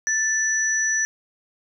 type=tone pair together; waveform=sine; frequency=1760 / 5910 Hz; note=A6 / F#8; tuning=0 / -3 cents; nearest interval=octave + major sixth; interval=2097 cents; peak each=-22 dBFS; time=0.07-1.05 s; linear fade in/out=0 ms; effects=none